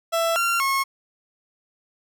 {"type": "tone with pitch steps", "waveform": "30% pulse", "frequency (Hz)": [665, 1378, 1088], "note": ["E5", "F6", "C#6"], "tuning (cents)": [15, -24, -33], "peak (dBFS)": -17, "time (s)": [0.12, 0.84], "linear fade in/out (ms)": 20, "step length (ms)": 240, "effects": []}